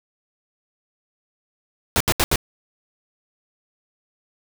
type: noise bursts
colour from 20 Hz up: pink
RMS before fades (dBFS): -18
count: 4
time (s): 1.96-2.358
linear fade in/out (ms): 0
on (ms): 44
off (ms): 74
effects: none